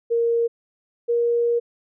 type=tone pair in turn; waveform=sine; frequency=466.2 / 472.2 Hz; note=A#4 / A#4; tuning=0 / +22 cents; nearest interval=unison; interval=22 cents; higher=second; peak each=-17 dBFS; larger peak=neither; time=0.1-0.48 / 1.08-1.6 s; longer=second; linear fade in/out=20 ms; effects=none